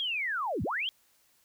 sine linear two-way sweep, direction down then up, 3322 to 68.6 to 3322 Hz, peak -29 dBFS, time 0-0.89 s, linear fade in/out 0 ms, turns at 0.63 s, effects white hiss -67 dBFS RMS until 1.44 s

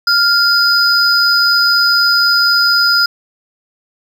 triangle tone pair together, 1396.9 / 4982 Hz, F6 / D#8, 0 / +1 cents, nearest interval octave + minor seventh, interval 2201 cents, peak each -10 dBFS, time 0.07-3.06 s, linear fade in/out 5 ms, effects none

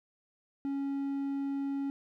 triangle tone, 277.2 Hz, C#4, in tune, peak -29 dBFS, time 0.65-1.9 s, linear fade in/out 0 ms, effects none

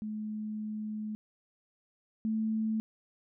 sine tone pair in turn, 214.1 / 219.5 Hz, A3 / A3, -47 / -4 cents, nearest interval unison, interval 43 cents, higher second, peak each -34 / -28 dBFS, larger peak second, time 0.02-1.15 / 2.25-2.8 s, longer first, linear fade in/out 0 ms, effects none

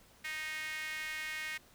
sawtooth tone with high-pass filter, 311.1 Hz, D#4, in tune, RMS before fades -40 dBFS, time 0.24-1.58 s, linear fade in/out 10 ms, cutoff 2000 Hz, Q 4.9, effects pink hiss -62 dBFS RMS until 1.74 s

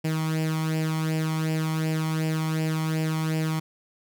sawtooth tone with flanger, 158.3 Hz, D#3, 30 cents sharp, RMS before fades -26 dBFS, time 0.04-3.6 s, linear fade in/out 10 ms, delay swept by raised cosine 0.39 to 0.94 ms, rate 2.7 Hz, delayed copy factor +0.65, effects none

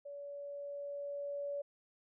sine tone with level ramp, 570 Hz, C#5, 48 cents sharp, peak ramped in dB -44 to -36 dBFS, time 0.05-1.62 s, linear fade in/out 10 ms, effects none

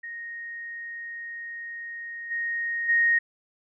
sine tone with level steps, 1864.7 Hz, A#6, in tune, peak -34 / -26 / -18 dBFS, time 0.03-3.19 s, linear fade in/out 10 ms, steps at 2.3 / 2.88 s, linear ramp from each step 20 ms, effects none

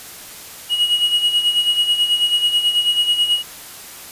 triangle tone with tremolo, 2900 Hz, F#7, 35 cents flat, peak -10 dBFS, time 0.69-3.43 s, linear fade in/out 50 ms, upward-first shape sine, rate 9.2 Hz, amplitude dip 65%, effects white hiss -36 dBFS RMS until 4.11 s + resampled to 32000 Hz

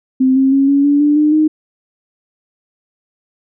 sine tone with pitch steps, 260.7 / 267.1 / 273.7 / 280.4 / 287.3 / 294.3 / 301.5 / 309 Hz, C4 / C4 / C#4 / C#4 / D4 / D4 / D4 / D#4, -6 / +36 / -22 / +20 / -38 / +4 / +46 / -12 cents, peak -8 dBFS, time 0.2-1.48 s, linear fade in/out 10 ms, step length 160 ms, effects none

